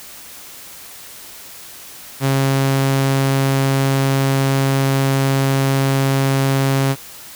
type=tone; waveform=sawtooth; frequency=135.8 Hz; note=C#3; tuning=35 cents flat; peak=-10 dBFS; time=2.2-6.96 s; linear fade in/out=50 ms; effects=white hiss -37 dBFS RMS until 7.35 s